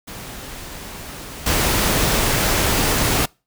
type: noise with level steps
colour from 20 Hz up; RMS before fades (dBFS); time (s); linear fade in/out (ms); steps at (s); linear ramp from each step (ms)
pink; -34 / -18; 0.07-3.26; 10; 1.46; 5
effects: noise-tail reverb RT60 0.3 s tail -26 dB re dry